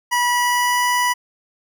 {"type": "tone with pitch glide", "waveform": "25% pulse", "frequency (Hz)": [973, 982], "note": ["B5", "B5"], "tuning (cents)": [-26, -10], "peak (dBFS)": -12, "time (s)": [0.11, 1.14], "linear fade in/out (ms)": 20, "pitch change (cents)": 16, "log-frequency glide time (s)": [0.27, 0.87], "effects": []}